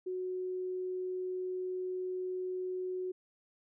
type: tone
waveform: sine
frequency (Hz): 368.3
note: F#4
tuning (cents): -8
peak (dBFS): -34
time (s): 0.06-3.12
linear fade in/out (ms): 10
effects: none